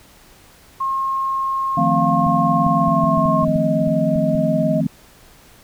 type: tone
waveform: sine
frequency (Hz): 1074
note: C6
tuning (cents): +45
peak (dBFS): -18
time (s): 0.8-3.45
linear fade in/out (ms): 10
type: chord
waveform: sine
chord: F dominant seventh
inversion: third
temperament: equal with one note detuned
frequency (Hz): 155.56 / 174.61 / 221.5 / 261.6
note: Eb3 / F3 / A3 / C4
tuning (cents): 0 / 0 / +12 / 0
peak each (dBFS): -22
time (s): 1.77-4.87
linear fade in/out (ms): 5
type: tone with pitch glide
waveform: sine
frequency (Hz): 698.5 to 625.9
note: F5 to D#5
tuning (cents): 0 to +10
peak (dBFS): -19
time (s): 1.77-4.81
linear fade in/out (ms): 10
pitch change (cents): -190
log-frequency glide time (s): 2.72-3.5
type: clicks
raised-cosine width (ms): 5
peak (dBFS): -17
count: 12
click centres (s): 2.266 / 2.666 / 2.881 / 3.039 / 3.176 / 3.257 / 3.429 / 3.48 / 3.559 / 3.876 / 4.159 / 4.352
effects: pink hiss -48 dBFS RMS until 5.63 s